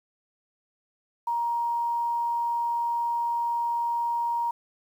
sine tone with quantisation, 941 Hz, A#5, 16 cents sharp, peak -24 dBFS, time 1.27-4.51 s, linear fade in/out 5 ms, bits 9, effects none

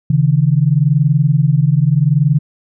sine tone pair together, 136.84 / 157.6 Hz, C#3 / D#3, -22 / +23 cents, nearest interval major second, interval 245 cents, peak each -12 dBFS, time 0.1-2.39 s, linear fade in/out 5 ms, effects none

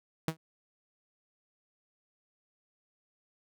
sawtooth tone with exponential decay, 160.6 Hz, E3, 45 cents flat, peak -21 dBFS, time 0.28-0.37 s, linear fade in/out 2 ms, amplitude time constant 18 ms, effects none

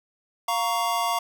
square chord, Bb minor, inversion second, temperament just, 699.2 / 932.3 / 1118.8 Hz, F5 / Bb5 / Db6, +2 / 0 / +16 cents, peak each -28 dBFS, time 0.48-1.19 s, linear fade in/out 5 ms, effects none

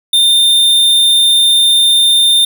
square tone, 3615 Hz, A7, 46 cents sharp, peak -7 dBFS, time 0.13-2.45 s, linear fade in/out 5 ms, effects none

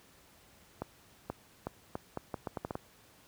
accelerating click train, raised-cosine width 1 ms, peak -21 dBFS, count 11, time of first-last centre 0.82-2.754 s, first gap 480 ms, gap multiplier 0.77, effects pink hiss -61 dBFS RMS until 3.27 s + high-pass 60 Hz 12 dB/octave

